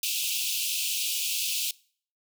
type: high-pass noise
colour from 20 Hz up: pink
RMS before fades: -29 dBFS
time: 0.03-1.71 s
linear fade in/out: 2 ms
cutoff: 2500 Hz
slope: 96 dB/octave
effects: noise-tail reverb RT60 0.5 s tail -23 dB re dry